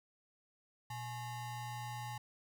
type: ring-modulated tone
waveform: square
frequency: 483.4 Hz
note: B4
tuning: 37 cents flat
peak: -39 dBFS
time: 0.9-2.18 s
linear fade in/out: 5 ms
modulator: 363 Hz
effects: none